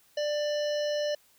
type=harmonic tone; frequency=592 Hz; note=D5; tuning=14 cents sharp; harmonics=1 / 3 / 5 / 7 / 9 / 10; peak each=-27 / -41 / -40 / -44 / -43 / -48 dBFS; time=0.17-1.15 s; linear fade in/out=5 ms; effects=white hiss -63 dBFS RMS until 1.38 s